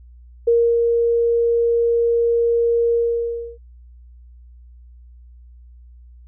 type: tone with ADSR envelope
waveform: sine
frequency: 467.9 Hz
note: A#4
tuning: 6 cents sharp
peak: -11 dBFS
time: 0.47-3.58 s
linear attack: 9 ms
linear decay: 290 ms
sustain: -3 dB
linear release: 640 ms
effects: added 60 Hz sine -41 dBFS peak until 6.27 s